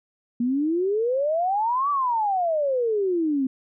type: exponential two-way sweep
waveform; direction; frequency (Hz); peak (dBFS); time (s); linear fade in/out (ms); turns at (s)
sine; up then down; 233.1 to 1174 to 256.5; -20; 0.4-3.47; 5; 1.9
effects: none